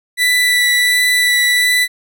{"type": "tone with vibrato", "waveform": "30% pulse", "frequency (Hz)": 1974, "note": "B6", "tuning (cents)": -1, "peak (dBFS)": -8, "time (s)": [0.17, 1.88], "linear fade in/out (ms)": 50, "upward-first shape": "sine", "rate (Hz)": 1.4, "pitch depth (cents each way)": 9, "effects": []}